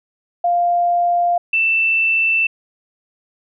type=tone pair in turn; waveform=sine; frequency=698.5 / 2664 Hz; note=F5 / E7; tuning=0 / +18 cents; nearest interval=octave + major seventh; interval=2318 cents; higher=second; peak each=-13 dBFS; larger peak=neither; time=0.44-1.38 / 1.53-2.47 s; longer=neither; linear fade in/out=5 ms; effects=none